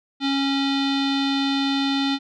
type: tone with low-pass filter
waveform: square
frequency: 275.1 Hz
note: C#4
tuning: 13 cents flat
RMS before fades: -22 dBFS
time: 0.2-2.19 s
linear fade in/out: 50 ms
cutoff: 3800 Hz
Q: 5.9
effects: none